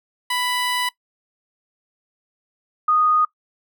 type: tone pair in turn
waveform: 15% pulse / sine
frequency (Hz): 990 / 1238.1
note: B5 / D#6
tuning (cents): +4 / -9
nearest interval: major third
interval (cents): 387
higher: second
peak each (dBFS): -14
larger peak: neither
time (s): 0.3-0.89 / 2.88-3.25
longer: first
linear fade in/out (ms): 5
effects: noise-tail reverb RT60 0.1 s tail -20 dB re dry